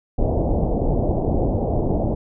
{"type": "low-pass noise", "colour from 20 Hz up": "pink", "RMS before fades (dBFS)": -20, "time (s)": [0.18, 2.15], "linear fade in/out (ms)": 10, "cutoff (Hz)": 770, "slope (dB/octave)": 48, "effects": []}